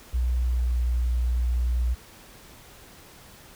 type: tone with pitch glide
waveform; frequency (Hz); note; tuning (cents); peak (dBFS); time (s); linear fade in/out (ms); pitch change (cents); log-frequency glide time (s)
sine; 61.4 to 60.62; B1 to B1; -9 to -32; -21; 0.13-1.95; 20; -23; 0.42-0.8
effects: pink hiss -49 dBFS RMS until 3.55 s